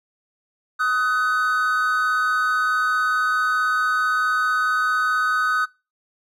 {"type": "tone pair together", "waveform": "triangle", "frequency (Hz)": [1258.4, 1503], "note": ["D#6", "F#6"], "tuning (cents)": [19, 27], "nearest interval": "minor third", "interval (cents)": 308, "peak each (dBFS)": -19, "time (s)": [0.79, 5.66], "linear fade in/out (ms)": 20, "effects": ["noise-tail reverb RT60 0.3 s tail -24 dB re dry"]}